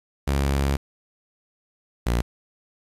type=tone pair in turn; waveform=sawtooth; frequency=69.3 / 58.98 Hz; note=C#2 / A#1; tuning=0 / +21 cents; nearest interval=minor third; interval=279 cents; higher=first; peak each=-16 dBFS; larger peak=neither; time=0.27-0.77 / 2.06-2.22 s; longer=first; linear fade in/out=10 ms; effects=resampled to 32000 Hz + 8-bit